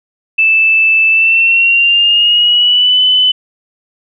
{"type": "tone with pitch glide", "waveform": "sine", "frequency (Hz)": [2637, 3012], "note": ["E7", "F#7"], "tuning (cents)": [0, 30], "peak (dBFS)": -6, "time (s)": [0.38, 3.32], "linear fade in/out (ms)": 10, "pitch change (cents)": 230, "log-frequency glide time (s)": [1.1, 3.01], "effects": []}